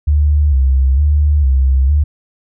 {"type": "tone with vibrato", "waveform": "sine", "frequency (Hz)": 70, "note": "C#2", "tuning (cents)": 18, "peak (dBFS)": -8, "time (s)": [0.07, 2.04], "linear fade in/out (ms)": 10, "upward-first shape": "square", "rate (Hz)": 1.1, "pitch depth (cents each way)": 93, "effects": []}